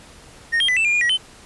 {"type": "tone with pitch steps", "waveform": "triangle", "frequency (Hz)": [1850, 3212, 1998, 2652, 2404, 2430, 1915, 3058], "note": ["A#6", "G7", "B6", "E7", "D7", "D#7", "A#6", "G7"], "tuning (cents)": [-14, 41, 20, 10, 40, -42, 46, -44], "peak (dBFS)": -14, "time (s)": [0.52, 1.176], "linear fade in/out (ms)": 20, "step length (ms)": 82, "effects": ["pink hiss -45 dBFS RMS until 1.45 s", "resampled to 24000 Hz"]}